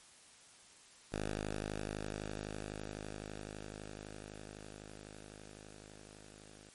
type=tone with level ramp; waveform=5% pulse; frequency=51.91 Hz; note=G#1; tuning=in tune; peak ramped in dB=-25 to -45 dBFS; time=1.12-6.7 s; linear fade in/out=5 ms; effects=white hiss -60 dBFS RMS until 6.74 s + MP3 48 kbps